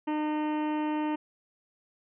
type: harmonic tone with a mistuned harmonic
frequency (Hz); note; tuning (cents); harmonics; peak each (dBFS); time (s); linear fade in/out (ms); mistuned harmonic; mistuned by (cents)
303.9; D#4; -41; 1 / 2 / 3 / 4 / 5 / 6 / 7 / 8 / 9 / 10; -28 / -40 / -34 / -47 / -50 / -47 / -52 / -51 / -50 / -53; 0.07-1.16; 10; 6; +27
effects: none